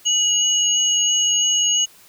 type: tone pair together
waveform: sine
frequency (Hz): 2916 / 6599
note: F#7 / G#8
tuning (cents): -26 / -12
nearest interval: octave + major second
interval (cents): 1414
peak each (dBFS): -18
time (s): 0.05-1.86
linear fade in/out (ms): 20
effects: white hiss -49 dBFS RMS until 2.08 s